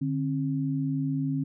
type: tone pair together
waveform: sine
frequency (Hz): 148.26 / 268.4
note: D3 / C4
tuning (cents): +17 / +44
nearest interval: minor seventh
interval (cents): 1027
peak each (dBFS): -28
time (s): 0.01-1.44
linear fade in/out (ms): 10
effects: none